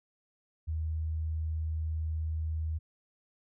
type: tone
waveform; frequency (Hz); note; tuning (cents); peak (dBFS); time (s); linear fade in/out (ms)
sine; 79.2; D#2; +31; -30; 0.67-2.79; 20
effects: none